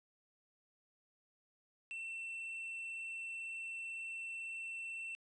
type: tone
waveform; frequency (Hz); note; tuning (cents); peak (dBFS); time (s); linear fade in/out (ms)
triangle; 2691; E7; +35; -40; 1.91-5.15; 0
effects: resampled to 22050 Hz